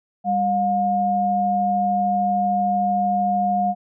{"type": "tone pair together", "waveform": "sine", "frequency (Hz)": [198.7, 714.5], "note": ["G3", "F5"], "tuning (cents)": [24, 39], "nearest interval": "octave + minor seventh", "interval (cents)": 2215, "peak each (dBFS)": [-24, -18], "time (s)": [0.24, 3.75], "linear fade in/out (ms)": 50, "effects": []}